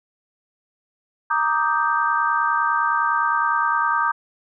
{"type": "chord", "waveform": "sine", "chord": "Eb major seventh", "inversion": "second", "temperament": "equal", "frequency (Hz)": [932.3, 1174.7, 1244.5, 1568], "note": ["Bb5", "D6", "Eb6", "G6"], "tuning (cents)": [0, 0, 0, 0], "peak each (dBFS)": -23, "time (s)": [1.3, 4.12], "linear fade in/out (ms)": 10, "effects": []}